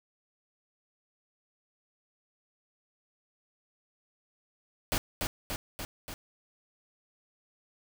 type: noise with echo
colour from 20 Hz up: pink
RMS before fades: -29 dBFS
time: 4.92-4.98 s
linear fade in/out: 0 ms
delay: 290 ms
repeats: 4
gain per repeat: -3 dB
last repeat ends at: 6.14 s
effects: none